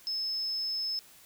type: tone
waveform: sine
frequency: 5220 Hz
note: E8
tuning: 18 cents flat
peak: -30 dBFS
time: 0.07-0.99 s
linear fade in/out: 0 ms
effects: white hiss -56 dBFS RMS until 1.25 s